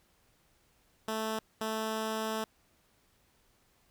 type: tone bursts at uneven times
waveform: 10% pulse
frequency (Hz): 219.7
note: A3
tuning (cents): -2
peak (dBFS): -24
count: 2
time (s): 1.08-1.39 / 1.61-2.44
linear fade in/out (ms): 2
effects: pink hiss -69 dBFS RMS until 3.9 s